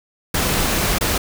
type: noise with dropouts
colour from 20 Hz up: pink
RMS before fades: -19 dBFS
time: 0.34-1.18 s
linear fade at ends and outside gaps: 5 ms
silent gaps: 0.985-1.009 s
effects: none